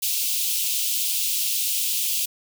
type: high-pass noise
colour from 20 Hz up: white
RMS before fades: -24 dBFS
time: 0.02-2.26 s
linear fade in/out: 10 ms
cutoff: 2600 Hz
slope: 48 dB/octave
effects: none